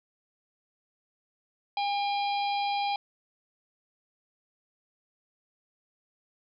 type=harmonic tone with a mistuned harmonic; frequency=810 Hz; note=G#5; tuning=43 cents flat; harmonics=1 / 3 / 4 / 5 / 6; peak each=-27 / -37 / -39 / -41 / -43 dBFS; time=1.77-2.96 s; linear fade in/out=2 ms; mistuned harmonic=3; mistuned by=-20 cents; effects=none